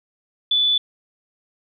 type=tone; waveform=sine; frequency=3475 Hz; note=A7; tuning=22 cents flat; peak=-15 dBFS; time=0.51-0.78 s; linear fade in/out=5 ms; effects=none